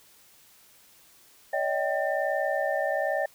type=tone cluster; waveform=sine; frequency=569 / 630 / 778 / 1797 Hz; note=C#5 / D#5 / G5 / A6; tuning=+45 / +21 / -13 / +36 cents; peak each=-29 / -29 / -31 / -32 dBFS; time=1.53-3.26 s; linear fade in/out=5 ms; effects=white hiss -57 dBFS RMS until 3.34 s